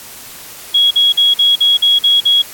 sine tone bursts, 3322 Hz, G#7, in tune, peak -7 dBFS, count 8, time 0.74-2.422 s, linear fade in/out 10 ms, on 170 ms, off 46 ms, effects white hiss -33 dBFS RMS until 2.53 s + AAC 64 kbps

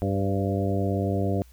harmonic tone with a mistuned harmonic, 98 Hz, G2, in tune, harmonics 1 / 2 / 3 / 4 / 5 / 6 / 7, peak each -26 / -29 / -31 / -32 / -33 / -34 / -34 dBFS, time 0.02-1.42 s, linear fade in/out 0 ms, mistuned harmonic 5, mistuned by +32 cents, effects added 60 Hz sine -49 dBFS peak until 1.52 s + white hiss -60 dBFS RMS until 1.52 s

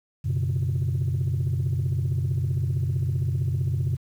sine chord, F# suspended fourth, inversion none, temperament just, 92.5 / 123.33 / 138.75 Hz, F#2 / B2 / C#3, 0 / -2 / +2 cents, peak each -25 dBFS, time 0.24-3.97 s, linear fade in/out 20 ms, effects tanh soft clip ceiling -18 dBFS + 9-bit

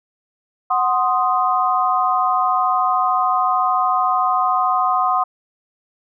sine chord, C diminished, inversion second, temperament equal, 740 / 1046.5 / 1244.5 Hz, Gb5 / C6 / Eb6, 0 / 0 / 0 cents, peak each -19 dBFS, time 0.7-5.24 s, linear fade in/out 10 ms, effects none

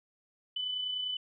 sine tone with amplitude modulation, 3000 Hz, F#7, 23 cents sharp, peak -30 dBFS, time 0.56-1.17 s, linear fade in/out 5 ms, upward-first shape sine, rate 30 Hz, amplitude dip 40%, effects none

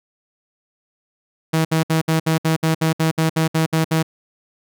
sawtooth tone bursts, 160.4 Hz, E3, 47 cents flat, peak -11 dBFS, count 14, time 1.53-4.029 s, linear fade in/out 10 ms, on 120 ms, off 63 ms, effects none

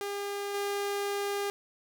sawtooth tone with level steps, 403.5 Hz, G#4, 50 cents flat, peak -29 / -26 dBFS, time 0.01-1.5 s, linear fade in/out 0 ms, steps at 0.54 s, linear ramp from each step 5 ms, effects none

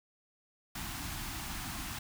pink band-stop noise, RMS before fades -40 dBFS, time 0.75-1.99 s, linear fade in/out 5 ms, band 330 to 710 Hz, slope 48 dB/octave, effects none

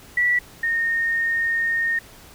sine tone pair in turn, 1952 / 1841.3 Hz, B6 / A#6, -21 / -22 cents, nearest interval minor second, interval 101 cents, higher first, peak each -16 / -19 dBFS, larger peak first, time 0.17-0.39 / 0.63-1.99 s, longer second, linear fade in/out 5 ms, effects pink hiss -46 dBFS RMS until 2.34 s

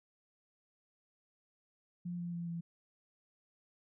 sine tone with pitch steps, 175.3 / 173.19 / 171.1 / 169.04 Hz, F3 / F3 / F3 / E3, +7 / -14 / -35 / +44 cents, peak -37 dBFS, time 2.05-2.61 s, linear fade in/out 10 ms, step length 140 ms, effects none

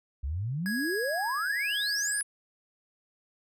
sine exponential sweep, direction up, 62.9 to 10660 Hz, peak -29 dBFS, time 0.23-2.23 s, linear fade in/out 10 ms
square tone with tremolo, 1661.2 Hz, G#6, in tune, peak -31 dBFS, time 0.66-2.21 s, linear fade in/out 0 ms, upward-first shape triangle, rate 1 Hz, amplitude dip 25%
effects none

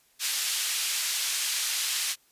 pink band-pass noise, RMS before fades -29 dBFS, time 0.19-2.16 s, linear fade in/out 50 ms, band 3000 to 12000 Hz, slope 12 dB/octave, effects white hiss -64 dBFS RMS until 2.31 s + resampled to 32000 Hz

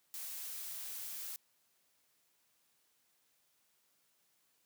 blue noise, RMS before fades -44 dBFS, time 0.14-1.36 s, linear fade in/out 0 ms, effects white hiss -75 dBFS RMS until 4.65 s + high-pass 100 Hz 12 dB/octave

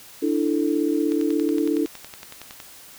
sine chord, D suspended second, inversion none, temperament just, 293.7 / 330.4 / 440.5 Hz, D4 / E4 / A4, 0 / +4 / +2 cents, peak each -22 / -23 / -26 dBFS, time 0.22-1.86 s, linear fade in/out 10 ms
click train, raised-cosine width 0.2 ms, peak -20 dBFS, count 17, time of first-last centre 1.12-2.601 s, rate 10.8 Hz
effects white hiss -45 dBFS RMS until 2.98 s

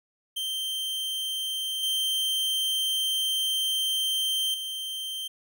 45% pulse tone with level steps, 3136 Hz, G7, in tune, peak -28 / -24 / -31 dBFS, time 0.36-5.28 s, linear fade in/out 10 ms, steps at 1.83 / 4.54 s, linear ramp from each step 2 ms, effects none

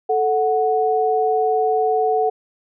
sine tone pair together, 438.9 / 738.1 Hz, A4 / F#5, -4 / -4 cents, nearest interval major sixth, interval 900 cents, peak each -18 dBFS, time 0.09-2.3 s, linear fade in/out 10 ms, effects none

